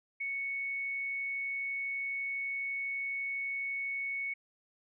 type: tone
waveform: sine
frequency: 2217 Hz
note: C#7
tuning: in tune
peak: -33 dBFS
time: 0.2-4.34 s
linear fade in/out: 10 ms
effects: none